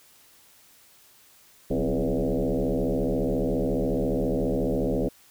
sine tone with frequency modulation, 116.54 Hz, A#2, in tune, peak -22 dBFS, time 1.7-5.09 s, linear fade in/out 10 ms, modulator 74.4 Hz, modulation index 6.4, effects white hiss -56 dBFS RMS until 5.3 s

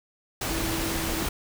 sine tone in noise, 327.9 Hz, E4, 9 cents flat, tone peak -32 dBFS, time 0.5-1.23 s, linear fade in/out 5 ms, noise pink, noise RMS -29 dBFS, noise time 0.41-1.29 s, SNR -6 dB, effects none

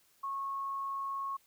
sine tone, 1096 Hz, C#6, 20 cents flat, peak -34 dBFS, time 0.23-1.37 s, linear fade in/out 10 ms, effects white hiss -68 dBFS RMS until 1.46 s

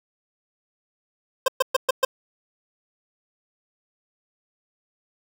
25% pulse tone bursts, 523.3 Hz, C5, in tune, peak -12 dBFS, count 5, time 1.46-2.05 s, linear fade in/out 5 ms, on 22 ms, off 120 ms, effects none

